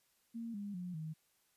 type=tone with pitch steps; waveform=sine; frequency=230.6 / 203.1 / 178.85 / 157.5 Hz; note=A#3 / G#3 / F3 / D#3; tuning=-19 / -38 / +41 / +21 cents; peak=-40 dBFS; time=0.34-1.14 s; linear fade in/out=20 ms; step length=200 ms; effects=white hiss -75 dBFS RMS until 1.56 s + resampled to 32000 Hz